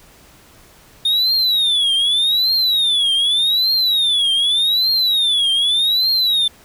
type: tone with vibrato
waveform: triangle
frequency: 3660 Hz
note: A#7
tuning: 32 cents flat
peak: -12 dBFS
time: 1.05-6.48 s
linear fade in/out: 5 ms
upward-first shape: triangle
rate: 0.84 Hz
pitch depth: 260 cents each way
effects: pink hiss -47 dBFS RMS until 6.64 s